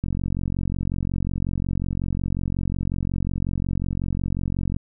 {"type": "click train", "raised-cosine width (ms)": 5, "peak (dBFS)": -13, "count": 216, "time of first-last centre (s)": [0.04, 4.765], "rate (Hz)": 45.5, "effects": []}